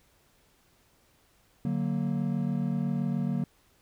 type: chord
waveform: triangle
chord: D augmented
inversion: none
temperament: equal with one note detuned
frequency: 146.83 / 185.64 / 233.1 Hz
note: D3 / F#3 / A#3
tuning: 0 / +6 / 0 cents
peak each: -29 dBFS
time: 1.65-3.44 s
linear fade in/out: 2 ms
effects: pink hiss -65 dBFS RMS until 3.81 s